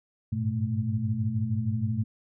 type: tone cluster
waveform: sine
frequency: 99.7 / 106.2 / 118.7 / 218.3 Hz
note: G2 / G#2 / A#2 / A3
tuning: +30 / +39 / +32 / -13 cents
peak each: -33 / -31 / -29 / -31 dBFS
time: 0.32-2.04 s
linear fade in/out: 10 ms
effects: none